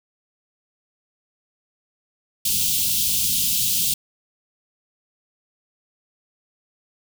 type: band-stop noise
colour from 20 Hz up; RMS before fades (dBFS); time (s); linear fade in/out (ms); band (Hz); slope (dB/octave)
white; -21; 2.45-3.94; 5; 230 to 2800; 48
effects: none